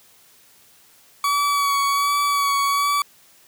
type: tone with vibrato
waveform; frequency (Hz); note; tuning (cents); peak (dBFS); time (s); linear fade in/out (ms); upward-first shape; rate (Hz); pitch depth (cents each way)
40% pulse; 1135; C#6; +41; -17; 1.24-3.02; 2; sine; 1.3; 21
effects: white hiss -53 dBFS RMS until 3.47 s + high-pass 60 Hz 12 dB/octave